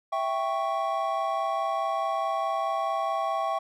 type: chord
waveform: triangle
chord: C# diminished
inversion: first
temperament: equal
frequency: 659.3 / 784 / 1108.7 Hz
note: E5 / G5 / C#6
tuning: 0 / 0 / 0 cents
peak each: -28 dBFS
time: 0.12-3.59 s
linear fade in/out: 10 ms
effects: none

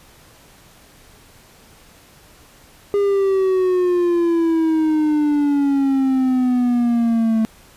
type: exponential sweep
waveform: triangle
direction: down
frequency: 406.9 to 220 Hz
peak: -12 dBFS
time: 2.94-7.45 s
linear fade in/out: 0 ms
effects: pink hiss -48 dBFS RMS until 7.76 s + resampled to 32000 Hz

